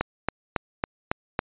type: click train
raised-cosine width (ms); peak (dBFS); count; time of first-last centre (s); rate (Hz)
0.5; -8; 6; 0.01-1.391; 3.62
effects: resampled to 8000 Hz